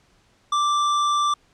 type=tone with hard clipping; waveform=triangle; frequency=1174.7 Hz; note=D6; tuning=in tune; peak=-20 dBFS; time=0.52-1.34 s; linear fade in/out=5 ms; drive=17 dB; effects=pink hiss -60 dBFS RMS until 1.53 s + low-pass 7000 Hz 12 dB/octave